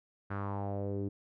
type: tone with low-pass filter sweep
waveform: sawtooth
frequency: 100 Hz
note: G2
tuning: 35 cents sharp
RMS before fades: -36 dBFS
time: 0.3-1.09 s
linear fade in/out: 10 ms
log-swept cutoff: 1500 to 330 Hz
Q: 3.5
effects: none